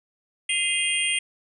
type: tone cluster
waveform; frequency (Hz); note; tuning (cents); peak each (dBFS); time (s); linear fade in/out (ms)
sine; 2072 / 2495 / 2808 / 3221 / 8920; C7 / D#7 / F7 / G7 / C#9; -17 / +4 / +9 / +46 / +10; -28; 0.49-1.19; 5
effects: none